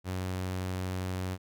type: tone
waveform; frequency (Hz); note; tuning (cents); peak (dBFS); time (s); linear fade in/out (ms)
sawtooth; 92.5; F#2; 0; -28; 0.04-1.38; 50
effects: none